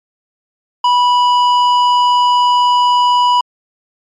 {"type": "tone with tanh clipping", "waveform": "sine", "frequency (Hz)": 982, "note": "B5", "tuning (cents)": -10, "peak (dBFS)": -10, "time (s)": [0.84, 3.41], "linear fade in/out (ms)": 5, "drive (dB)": 14, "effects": ["low-pass 5000 Hz 12 dB/octave", "MP3 96 kbps"]}